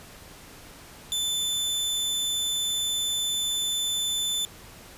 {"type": "tone", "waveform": "sawtooth", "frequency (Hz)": 3520, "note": "A7", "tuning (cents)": 0, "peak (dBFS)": -22, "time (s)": [1.12, 4.45], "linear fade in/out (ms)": 0, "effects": ["pink hiss -47 dBFS RMS until 4.97 s", "resampled to 32000 Hz"]}